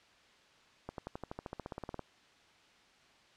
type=accelerating click train; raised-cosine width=1 ms; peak=-26 dBFS; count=17; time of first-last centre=0.89-1.993 s; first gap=92 ms; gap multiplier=0.96; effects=white hiss -63 dBFS RMS until 3.36 s + low-pass 4000 Hz 12 dB/octave